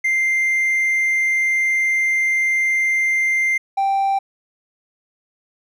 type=tone pair in turn; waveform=triangle; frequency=2093 / 784 Hz; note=C7 / G5; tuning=0 / 0 cents; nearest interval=octave + perfect fourth; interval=1700 cents; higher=first; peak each=-13 dBFS; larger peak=neither; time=0.04-3.58 / 3.77-4.19 s; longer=first; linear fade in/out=10 ms; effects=tanh soft clip ceiling -9 dBFS

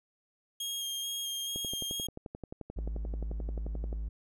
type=tone with vibrato; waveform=sawtooth; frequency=3240 Hz; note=G#7; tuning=43 cents flat; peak=-31 dBFS; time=0.6-2.07 s; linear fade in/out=5 ms; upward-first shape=square; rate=2.3 Hz; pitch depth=12 cents each way
type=click train; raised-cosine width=2 ms; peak=-27 dBFS; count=28; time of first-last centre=1.56-3.928 s; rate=11.4 Hz
type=tone; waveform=triangle; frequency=54 Hz; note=A1; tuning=32 cents flat; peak=-31 dBFS; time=2.76-4.09 s; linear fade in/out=10 ms
effects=none

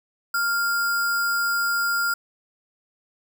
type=tone with sample-and-hold; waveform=sine; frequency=1396.9 Hz; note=F6; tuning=in tune; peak=-20 dBFS; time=0.34-2.14 s; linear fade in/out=5 ms; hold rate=6300 Hz; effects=none

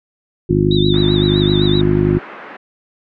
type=harmonic tone; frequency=50.6 Hz; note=G#1; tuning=44 cents flat; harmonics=1 / 2 / 3 / 4 / 5 / 6 / 7; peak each=-23 / -20 / -16 / -22 / -20 / -21 / -15 dBFS; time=0.49-2.19 s; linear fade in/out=10 ms
type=tone with vibrato; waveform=sine; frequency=3729 Hz; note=A#7; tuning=in tune; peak=-20 dBFS; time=0.71-1.81 s; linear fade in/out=2 ms; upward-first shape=sine; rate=7.8 Hz; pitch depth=93 cents each way
type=band-pass noise; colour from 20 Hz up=white; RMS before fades=-34 dBFS; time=0.93-2.57 s; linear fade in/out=10 ms; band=210 to 1900 Hz; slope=24 dB/octave
effects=none

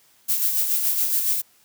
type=noise with tremolo; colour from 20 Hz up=violet; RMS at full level=-20 dBFS; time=0.28-1.42 s; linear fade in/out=20 ms; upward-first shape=sine; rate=7.1 Hz; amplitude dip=45%; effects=white hiss -58 dBFS RMS until 1.64 s + high-pass 60 Hz 12 dB/octave

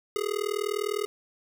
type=tone with amplitude modulation; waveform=square; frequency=415.3 Hz; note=G#4; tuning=in tune; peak=-24 dBFS; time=0.16-1.06 s; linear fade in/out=0 ms; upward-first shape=sine; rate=39.9 Hz; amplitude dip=100%; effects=none

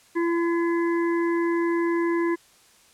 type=harmonic tone; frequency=339 Hz; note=E4; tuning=49 cents sharp; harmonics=1 / 3 / 5 / 6; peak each=-21 / -31 / -35 / -37 dBFS; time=0.15-2.36 s; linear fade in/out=20 ms; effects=white hiss -56 dBFS RMS until 2.93 s + low-pass 10000 Hz 12 dB/octave

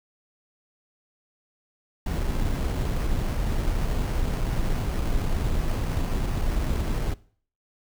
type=noise with sample-and-hold; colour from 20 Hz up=brown; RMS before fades=-25 dBFS; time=2.06-7.14 s; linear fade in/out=5 ms; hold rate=3675 Hz; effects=noise-tail reverb RT60 0.5 s tail -21 dB re dry

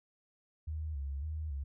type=tone with vibrato; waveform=sine; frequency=73.42 Hz; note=D2; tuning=in tune; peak=-35 dBFS; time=0.67-1.64 s; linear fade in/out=10 ms; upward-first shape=square; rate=1.8 Hz; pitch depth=100 cents each way; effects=none

